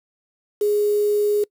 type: tone with quantisation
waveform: sine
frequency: 415.3 Hz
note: G#4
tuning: in tune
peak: -16 dBFS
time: 0.61-1.44 s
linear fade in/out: 5 ms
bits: 6
effects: noise-tail reverb RT60 0.1 s tail -24 dB re dry